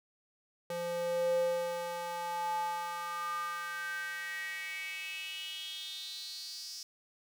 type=tone with high-pass filter sweep; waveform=square; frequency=172.7 Hz; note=F3; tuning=19 cents flat; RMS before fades=-37 dBFS; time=0.7-6.83 s; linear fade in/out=2 ms; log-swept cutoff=390 to 5300 Hz; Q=6.5; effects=none